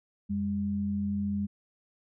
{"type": "tone pair together", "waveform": "sine", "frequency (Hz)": [88.7, 202], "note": ["F2", "G#3"], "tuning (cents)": [27, -48], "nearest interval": "octave + major second", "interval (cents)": 1425, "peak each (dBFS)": [-36, -28], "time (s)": [0.29, 1.47], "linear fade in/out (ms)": 20, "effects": []}